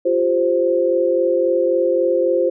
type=chord; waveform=sine; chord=F suspended second; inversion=none; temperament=just; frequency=349.2 / 392.9 / 523.8 Hz; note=F4 / G4 / C5; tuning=0 / +4 / +2 cents; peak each=-19 / -22 / -16 dBFS; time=0.05-2.5 s; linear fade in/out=10 ms; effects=none